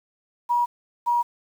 sine tone pair in turn, 961 / 956 Hz, B5 / A#5, -48 / +43 cents, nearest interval unison, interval 9 cents, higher first, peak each -18 dBFS, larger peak neither, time 0.49-0.66 / 1.06-1.23 s, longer neither, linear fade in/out 20 ms, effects 8-bit

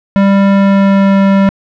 square tone with pitch glide, 197.3 to 195.82 Hz, G3 to G3, +11 to -2 cents, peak -6 dBFS, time 0.16-1.49 s, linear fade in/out 0 ms, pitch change -13 cents, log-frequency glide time 0.52-1.19 s, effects low-pass 2000 Hz 12 dB/octave

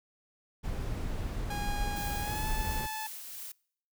brown noise, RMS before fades -34 dBFS, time 0.63-2.87 s, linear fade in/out 20 ms
sawtooth tone with pitch glide, 820 to 868.8 Hz, G#5 to A5, -22 to -22 cents, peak -32 dBFS, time 1.5-3.07 s, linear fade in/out 5 ms, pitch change +100 cents, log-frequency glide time 2.2-2.47 s
blue noise with tremolo, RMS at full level -42 dBFS, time 1.96-3.52 s, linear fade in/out 5 ms, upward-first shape triangle, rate 2.9 Hz, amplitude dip 25%
effects noise-tail reverb RT60 0.6 s tail -25 dB re dry

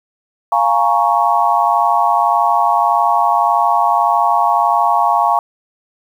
sine chord, Bb minor seventh, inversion second, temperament equal, 698.5 / 830.6 / 932.3 / 1108.7 Hz, F5 / Ab5 / Bb5 / Db6, 0 / 0 / 0 / 0 cents, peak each -16 dBFS, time 0.52-5.39 s, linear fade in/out 2 ms, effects 7-bit

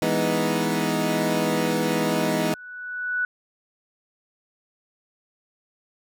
20% pulse chord, E major seventh, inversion none, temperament equal, 164.81 / 207.7 / 246.9 / 311.1 Hz, E3 / G#3 / B3 / D#4, 0 / 0 / 0 / 0 cents, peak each -22 dBFS, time 0.02-2.54 s, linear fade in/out 2 ms
sine tone with exponential growth, 1480 Hz, F#6, in tune, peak -20 dBFS, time 1.87-3.25 s, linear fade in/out 2 ms, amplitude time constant 300 ms
effects none

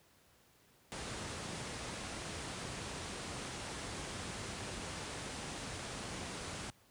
pink low-pass noise, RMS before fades -43 dBFS, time 0.92-6.7 s, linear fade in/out 0 ms, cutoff 9900 Hz, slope 96 dB/octave, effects pink hiss -67 dBFS RMS until 6.9 s + high-pass 60 Hz 12 dB/octave

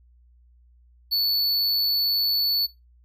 square tone, 4449 Hz, C#8, 5 cents sharp, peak -20 dBFS, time 1.11-2.67 s, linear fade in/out 20 ms, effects noise-tail reverb RT60 0.2 s tail -20 dB re dry + added 60 Hz sine -53 dBFS peak until 3.04 s

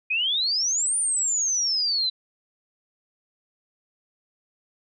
sine exponential two-way sweep, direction up then down, 2449 to 9330 to 3960 Hz, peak -21 dBFS, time 0.1-2.1 s, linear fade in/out 10 ms, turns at 0.97 s, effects none

